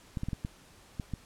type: clicks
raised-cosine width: 5 ms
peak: -21 dBFS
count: 7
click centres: 0.172 / 0.234 / 0.286 / 0.332 / 0.449 / 0.998 / 1.137 s
effects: pink hiss -57 dBFS RMS until 1.25 s + low-pass 11000 Hz 12 dB/octave